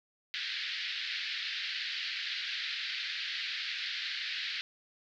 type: band-pass noise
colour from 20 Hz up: white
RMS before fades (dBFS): -37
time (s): 0.34-4.61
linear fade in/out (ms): 0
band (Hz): 1600 to 4500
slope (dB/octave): 48
effects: none